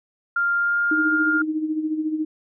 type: tone with pitch glide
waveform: sine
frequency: 1396.9 to 1407.4 Hz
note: F6 to F6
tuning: 0 to +13 cents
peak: -18 dBFS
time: 0.36-1.42 s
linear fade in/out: 5 ms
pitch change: +13 cents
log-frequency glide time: 0.54-0.78 s
type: tone with tremolo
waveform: sine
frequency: 311.1 Hz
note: D#4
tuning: in tune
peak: -19 dBFS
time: 0.91-2.25 s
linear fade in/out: 5 ms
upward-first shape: sine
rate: 14 Hz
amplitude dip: 60%
effects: none